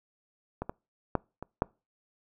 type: clicks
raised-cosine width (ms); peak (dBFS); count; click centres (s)
1; -19 / -20 / -11 / -24 / -10; 5; 0.62 / 0.695 / 1.153 / 1.426 / 1.621
effects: noise-tail reverb RT60 0.3 s tail -26 dB re dry